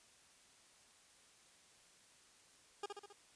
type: tone with echo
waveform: 20% pulse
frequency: 406.8 Hz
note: G#4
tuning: 36 cents flat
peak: -35 dBFS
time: 2.83-2.86 s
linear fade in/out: 5 ms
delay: 67 ms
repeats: 4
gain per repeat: -4 dB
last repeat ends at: 3.128 s
effects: white hiss -66 dBFS RMS until 3.35 s + resampled to 22050 Hz